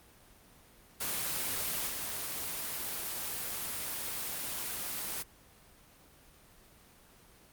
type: noise with level steps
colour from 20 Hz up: white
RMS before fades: -34 / -37 dBFS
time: 1-5.23 s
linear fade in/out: 10 ms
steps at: 1.88 s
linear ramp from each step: 20 ms
effects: pink hiss -59 dBFS RMS until 7.52 s + Opus 24 kbps